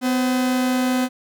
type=tone pair together; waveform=45% pulse; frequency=252.4 / 530 Hz; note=B3 / C5; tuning=+38 / +22 cents; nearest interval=octave + minor second; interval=1284 cents; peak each=-18 / -29 dBFS; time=0.01-1.09 s; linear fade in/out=50 ms; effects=none